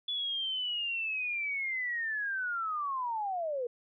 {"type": "linear sweep", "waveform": "sine", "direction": "down", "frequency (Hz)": [3446, 466.2], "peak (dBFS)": -31, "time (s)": [0.08, 3.67], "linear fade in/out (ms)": 5, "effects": []}